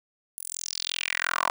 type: tone with high-pass filter sweep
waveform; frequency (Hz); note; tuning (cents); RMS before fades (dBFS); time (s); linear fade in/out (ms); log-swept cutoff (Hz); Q
10% pulse; 42.91; F1; -30; -30; 0.38-1.5; 0; 11000 to 900; 4
effects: none